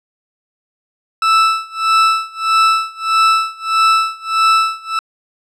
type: tone with tremolo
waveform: 40% pulse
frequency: 1318.5 Hz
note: E6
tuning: in tune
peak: -7 dBFS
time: 1.22-4.99 s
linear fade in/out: 2 ms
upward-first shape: sine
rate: 1.6 Hz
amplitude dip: 95%
effects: low-pass 6000 Hz 12 dB/octave